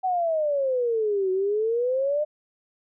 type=exponential two-way sweep; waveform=sine; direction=down then up; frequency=761 to 370 to 611 Hz; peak=-21 dBFS; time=0.03-2.25 s; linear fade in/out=20 ms; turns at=1.31 s; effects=none